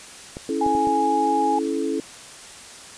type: clicks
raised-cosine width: 2 ms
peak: -19 dBFS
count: 4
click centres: 0.369 / 0.664 / 0.751 / 0.872 s
type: chord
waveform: sine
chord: A major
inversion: first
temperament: equal with one note detuned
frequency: 277.2 / 329.6 / 432.2 Hz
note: C#4 / E4 / A4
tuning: 0 / 0 / -31 cents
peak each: -26 dBFS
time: 0.49-2 s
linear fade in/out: 2 ms
type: tone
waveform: sine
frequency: 830.6 Hz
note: G#5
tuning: in tune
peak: -19 dBFS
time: 0.61-1.59 s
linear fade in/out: 5 ms
effects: white hiss -41 dBFS RMS until 2.97 s + resampled to 22050 Hz